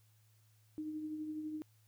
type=tone with tremolo; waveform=sine; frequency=308 Hz; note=D#4; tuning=17 cents flat; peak=-37 dBFS; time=0.78-1.62 s; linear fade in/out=0 ms; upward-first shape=triangle; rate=12 Hz; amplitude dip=45%; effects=added 108 Hz sine -66 dBFS peak until 1.87 s + white hiss -74 dBFS RMS until 1.87 s